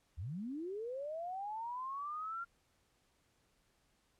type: linear sweep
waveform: sine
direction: up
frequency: 67.7 to 1396.9 Hz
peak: -39 dBFS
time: 0.17-2.45 s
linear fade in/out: 20 ms
effects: pink hiss -75 dBFS RMS until 4.19 s + low-pass 11000 Hz 12 dB/octave